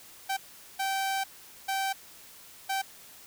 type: tone bursts at uneven times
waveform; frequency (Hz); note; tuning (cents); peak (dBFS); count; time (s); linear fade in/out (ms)
sawtooth; 776; G5; -18; -24; 4; 0.29-0.37 / 0.79-1.24 / 1.68-1.93 / 2.69-2.82; 10
effects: white hiss -51 dBFS RMS until 3.26 s